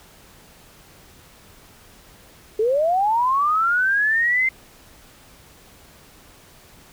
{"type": "linear sweep", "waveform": "sine", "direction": "up", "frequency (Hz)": [414.8, 2100], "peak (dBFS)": -16, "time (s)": [2.59, 4.49], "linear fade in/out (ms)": 5, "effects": ["pink hiss -49 dBFS RMS until 6.92 s"]}